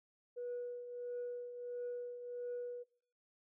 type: tone with tremolo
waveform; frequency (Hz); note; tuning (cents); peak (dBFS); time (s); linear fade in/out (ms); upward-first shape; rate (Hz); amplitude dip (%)
sine; 486.9; B4; -25; -37; 0.36-2.84; 20; triangle; 1.5; 65
effects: noise-tail reverb RT60 0.5 s tail -20 dB re dry + tanh soft clip ceiling -36 dBFS